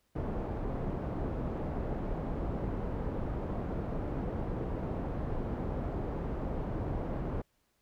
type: low-pass noise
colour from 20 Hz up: pink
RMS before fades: -35 dBFS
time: 0.15-7.42 s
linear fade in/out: 10 ms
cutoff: 660 Hz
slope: 12 dB/octave
effects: pink hiss -75 dBFS RMS until 7.81 s